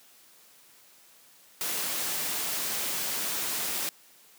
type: noise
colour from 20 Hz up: white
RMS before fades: -31 dBFS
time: 1.61-3.89 s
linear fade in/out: 0 ms
effects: white hiss -57 dBFS RMS until 4.38 s + high-pass 150 Hz 12 dB/octave